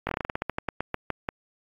slowing click train, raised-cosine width 0.5 ms, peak -12 dBFS, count 17, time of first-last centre 0.07-1.289 s, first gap 20 ms, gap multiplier 1.16, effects AAC 32 kbps

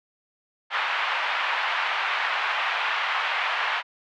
pink band-pass noise, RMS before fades -26 dBFS, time 0.7-3.83 s, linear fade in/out 50 ms, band 850 to 3000 Hz, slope 24 dB/octave, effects none

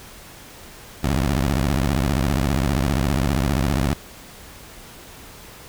15% pulse tone with vibrato, 68.1 Hz, C#2, 30 cents flat, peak -12 dBFS, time 1.03-3.94 s, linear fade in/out 10 ms, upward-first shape sine, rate 15 Hz, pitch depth 290 cents each way, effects pink hiss -42 dBFS RMS until 5.68 s

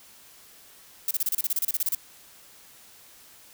violet noise bursts, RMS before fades -25 dBFS, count 15, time 1.08-1.949 s, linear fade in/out 2 ms, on 29 ms, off 31 ms, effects white hiss -52 dBFS RMS until 3.53 s

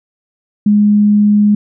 sine tone, 207.7 Hz, G#3, in tune, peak -6 dBFS, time 0.66-1.55 s, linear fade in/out 5 ms, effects none

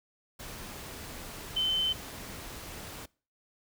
sine tone in noise, 3069 Hz, G7, 37 cents flat, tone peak -26 dBFS, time 1.56-1.93 s, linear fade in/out 10 ms, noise pink, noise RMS -43 dBFS, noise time 0.39-3.06 s, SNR +14 dB, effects noise-tail reverb RT60 0.4 s tail -24 dB re dry

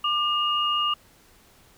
sine tone pair together, 1197.9 / 2849 Hz, D6 / F7, +34 / +34 cents, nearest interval octave + minor third, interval 1500 cents, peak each -24 dBFS, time 0.04-0.94 s, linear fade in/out 5 ms, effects pink hiss -56 dBFS RMS until 1.77 s

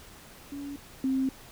sine tone pair in turn, 283.2 / 264.7 Hz, C#4 / C4, +37 / +20 cents, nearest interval minor second, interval 117 cents, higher first, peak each -35 / -24 dBFS, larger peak second, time 0.52-0.76 / 1.04-1.29 s, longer second, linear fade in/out 2 ms, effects pink hiss -50 dBFS RMS until 1.51 s

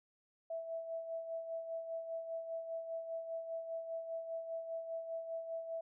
sine tone with tremolo, 658 Hz, E5, 3 cents flat, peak -37 dBFS, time 0.5-5.81 s, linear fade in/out 5 ms, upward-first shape sine, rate 5 Hz, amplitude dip 55%, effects none

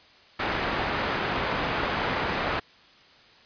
white low-pass noise, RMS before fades -28 dBFS, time 0.39-2.6 s, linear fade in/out 10 ms, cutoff 1700 Hz, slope 12 dB/octave, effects white hiss -54 dBFS RMS until 3.45 s + resampled to 11025 Hz

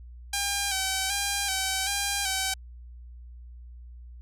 5% pulse tone with vibrato, 784 Hz, G5, in tune, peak -14 dBFS, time 0.33-2.54 s, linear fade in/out 5 ms, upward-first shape square, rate 1.3 Hz, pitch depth 41 cents each way, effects added 60 Hz sine -42 dBFS peak until 4.21 s

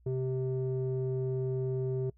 square tone with low-pass filter, 129.8 Hz, C3, 13 cents flat, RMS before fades -32 dBFS, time 0.06-2.1 s, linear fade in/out 5 ms, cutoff 410 Hz, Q 2.6, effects noise-tail reverb RT60 0.1 s tail -24 dB re dry + added 60 Hz sine -59 dBFS peak until 2.17 s

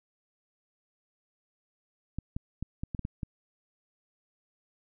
clicks, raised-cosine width 5 ms, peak -21 dBFS, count 8, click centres 2.186 / 2.365 / 2.626 / 2.835 / 2.948 / 2.993 / 3.051 / 3.232 s, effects none

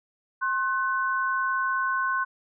sine tone pair together, 1064.2 / 1505 Hz, C6 / F#6, +29 / +29 cents, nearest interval tritone, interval 600 cents, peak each -26 dBFS, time 0.41-2.25 s, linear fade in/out 20 ms, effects none

